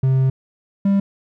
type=tone pair in turn; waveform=triangle; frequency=132.1 / 197.93 Hz; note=C3 / G3; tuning=+17 / +17 cents; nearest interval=perfect fifth; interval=700 cents; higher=second; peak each=-11 dBFS; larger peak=neither; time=0.03-0.3 / 0.85-1 s; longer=first; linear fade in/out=5 ms; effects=none